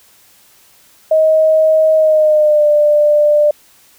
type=tone with pitch glide; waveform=sine; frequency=630 to 594.6 Hz; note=D#5 to D5; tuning=+21 to +21 cents; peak=-7 dBFS; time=1.11-3.51 s; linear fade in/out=5 ms; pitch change=-100 cents; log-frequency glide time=1.96-2.67 s; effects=white hiss -48 dBFS RMS until 3.98 s